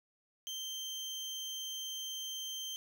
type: tone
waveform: 30% pulse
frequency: 3136 Hz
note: G7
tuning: in tune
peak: -36 dBFS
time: 0.47-2.76 s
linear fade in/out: 0 ms
effects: 13-bit